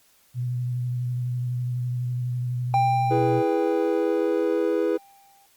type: tone with vibrato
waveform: sine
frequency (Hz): 123.47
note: B2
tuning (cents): 0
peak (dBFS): -24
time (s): 0.34-3.43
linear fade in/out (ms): 50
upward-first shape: square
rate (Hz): 12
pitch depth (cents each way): 16
type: tone with exponential decay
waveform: triangle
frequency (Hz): 792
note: G5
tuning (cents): +18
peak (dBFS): -15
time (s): 2.74-5.46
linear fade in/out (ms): 1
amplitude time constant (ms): 590
type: chord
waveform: triangle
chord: E major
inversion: none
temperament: equal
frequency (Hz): 329.6 / 415.3 / 493.9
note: E4 / G#4 / B4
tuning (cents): 0 / 0 / 0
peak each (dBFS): -23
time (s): 3.1-4.98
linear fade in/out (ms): 20
effects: white hiss -60 dBFS RMS until 5.56 s + Opus 48 kbps